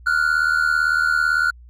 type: tone pair together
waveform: triangle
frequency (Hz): 1396.9 / 1474.8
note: F6 / F#6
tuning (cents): 0 / -6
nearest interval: minor second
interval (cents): 94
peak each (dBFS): -17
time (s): 0.06-1.51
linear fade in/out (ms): 10
effects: added 60 Hz sine -41 dBFS peak until 1.69 s